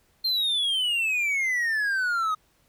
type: exponential sweep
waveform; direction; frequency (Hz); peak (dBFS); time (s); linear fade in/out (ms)
triangle; down; 4214 to 1244.5; -21; 0.24-2.35; 10
effects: pink hiss -65 dBFS RMS until 2.68 s

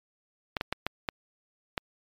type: clicks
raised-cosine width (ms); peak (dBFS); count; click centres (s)
0.3; -12; 6; 0.568 / 0.611 / 0.726 / 0.866 / 1.088 / 1.778
effects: MP3 96 kbps

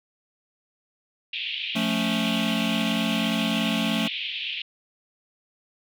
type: band-pass noise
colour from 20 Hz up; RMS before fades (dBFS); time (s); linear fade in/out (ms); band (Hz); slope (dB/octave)
pink; -31; 1.33-4.62; 5; 2500 to 3500; 48
type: chord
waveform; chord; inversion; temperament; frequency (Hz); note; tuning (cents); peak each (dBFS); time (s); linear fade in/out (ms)
square; F augmented; none; equal with one note detuned; 176.64 / 220 / 277.2; F3 / A3 / C#4; +20 / 0 / 0; -31 / -26 / -31; 1.75-4.08; 10
effects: none

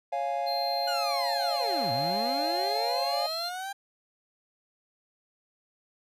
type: chord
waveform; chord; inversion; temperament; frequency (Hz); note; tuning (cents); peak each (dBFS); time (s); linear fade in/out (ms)
triangle; Db major; none; equal; 554.4 / 698.5 / 830.6; Db5 / F5 / Ab5; 0 / 0 / 0; -32 / -28 / -31; 0.12-3.27; 10
type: tone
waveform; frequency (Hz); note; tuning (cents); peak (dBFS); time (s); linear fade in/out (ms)
triangle; 4172; C8; -6; -31; 0.46-3.5; 20
type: linear two-way sweep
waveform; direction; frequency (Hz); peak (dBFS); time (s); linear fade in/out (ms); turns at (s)
30% pulse; down then up; 1480 to 110 to 801; -31; 0.87-3.73; 10; 1.92
effects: resampled to 32000 Hz

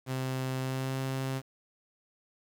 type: tone with pitch glide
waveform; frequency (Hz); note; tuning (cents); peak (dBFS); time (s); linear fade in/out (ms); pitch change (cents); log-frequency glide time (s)
sawtooth; 130.6 to 132.88; C3 to C3; -3 to +27; -27; 0.06-1.42; 50; +30; 0.59-0.98
effects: 9-bit

